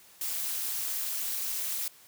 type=noise with amplitude modulation; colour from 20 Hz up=blue; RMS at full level=-29 dBFS; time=0.21-1.88 s; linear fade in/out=2 ms; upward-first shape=sine; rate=253 Hz; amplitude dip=85%; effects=white hiss -56 dBFS RMS until 2.07 s + high-pass 80 Hz 12 dB/octave